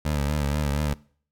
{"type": "tone with vibrato", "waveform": "20% pulse", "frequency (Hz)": 73, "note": "D2", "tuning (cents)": -10, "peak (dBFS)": -18, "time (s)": [0.05, 0.94], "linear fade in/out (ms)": 5, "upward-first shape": "sine", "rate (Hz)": 4.2, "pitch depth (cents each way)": 70, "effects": ["noise-tail reverb RT60 0.5 s tail -22 dB re dry"]}